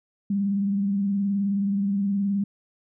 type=tone with vibrato; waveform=sine; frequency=199.2 Hz; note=G3; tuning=28 cents sharp; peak=-21 dBFS; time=0.3-2.44 s; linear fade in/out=5 ms; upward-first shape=sine; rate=19 Hz; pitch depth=42 cents each way; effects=none